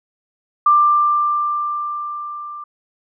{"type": "tone with level ramp", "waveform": "sine", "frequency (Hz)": 1185, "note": "D6", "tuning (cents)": 15, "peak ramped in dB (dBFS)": [-8, -29], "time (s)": [0.66, 2.64], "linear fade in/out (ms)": 5, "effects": []}